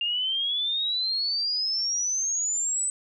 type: exponential sweep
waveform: sine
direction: up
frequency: 2794 to 8100 Hz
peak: -24 dBFS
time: 0.01-2.9 s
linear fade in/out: 2 ms
effects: none